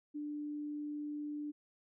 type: tone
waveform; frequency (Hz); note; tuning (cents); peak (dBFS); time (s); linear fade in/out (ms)
sine; 295.9; D4; +13; -38; 0.14-1.52; 20
effects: none